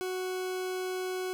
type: tone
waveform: 40% pulse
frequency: 370 Hz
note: F#4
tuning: in tune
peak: -31 dBFS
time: 0.01-1.33 s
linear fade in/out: 0 ms
effects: none